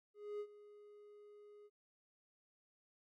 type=tone with ADSR envelope; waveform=triangle; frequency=415.3 Hz; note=G#4; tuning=in tune; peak=-38 dBFS; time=0.14-1.7 s; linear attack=260 ms; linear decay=65 ms; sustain=-17 dB; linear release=43 ms; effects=none